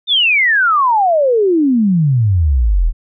sine exponential sweep, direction down, 3670 to 36.21 Hz, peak -9 dBFS, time 0.07-2.93 s, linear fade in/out 50 ms, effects none

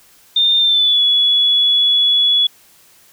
sine tone with pitch glide, 3617 to 3394 Hz, A7 to G#7, +47 to +37 cents, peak -10 dBFS, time 0.36-2.47 s, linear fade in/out 5 ms, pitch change -110 cents, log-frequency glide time 0.6-1.02 s, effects white hiss -49 dBFS RMS until 3.12 s

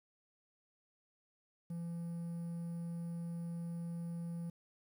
triangle tone with quantisation, 169.5 Hz, E3, 49 cents sharp, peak -37 dBFS, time 1.7-4.5 s, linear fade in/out 5 ms, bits 11, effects none

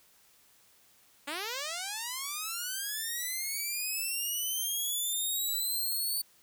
5% pulse linear sweep, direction up, 273.6 to 4528 Hz, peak -23 dBFS, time 1.27-6.22 s, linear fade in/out 10 ms, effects white hiss -63 dBFS RMS until 6.42 s

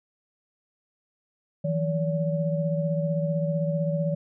sine tone cluster, 160.9 / 176.5 / 572 Hz, E3 / F3 / D5, -42 / +19 / -46 cents, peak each -25 / -33 / -28 dBFS, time 1.64-4.15 s, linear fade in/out 10 ms, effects none

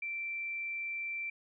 sine tone, 2345 Hz, D7, 3 cents flat, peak -35 dBFS, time 0.02-1.3 s, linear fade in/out 5 ms, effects none

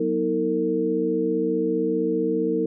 sine tone cluster, 184.1 / 242 / 317.3 / 454.5 Hz, F#3 / B3 / D#4 / A#4, -8 / -35 / +34 / -44 cents, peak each -30 / -29 / -25 / -23 dBFS, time 0-2.66 s, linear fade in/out 5 ms, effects none

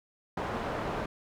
white low-pass noise, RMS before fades -34 dBFS, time 0.37-1.06 s, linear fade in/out 5 ms, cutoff 920 Hz, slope 12 dB/octave, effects none

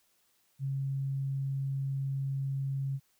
sine tone, 136.4 Hz, C#3, 28 cents flat, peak -30 dBFS, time 0.59-3 s, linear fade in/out 50 ms, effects white hiss -71 dBFS RMS until 3.19 s

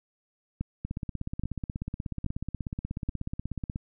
two click trains, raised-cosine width 5 ms, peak -20 / -18 dBFS, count 49 / 4, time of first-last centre 0.85-3.759 / 0.61-3.089 s, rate 16.5 / 1.21 Hz, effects none

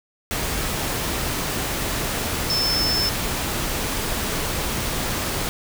sine tone in noise, 5274 Hz, E8, in tune, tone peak -20 dBFS, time 2.5-3.09 s, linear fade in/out 0 ms, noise pink, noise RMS -25 dBFS, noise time 0.31-5.49 s, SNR +2 dB, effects none

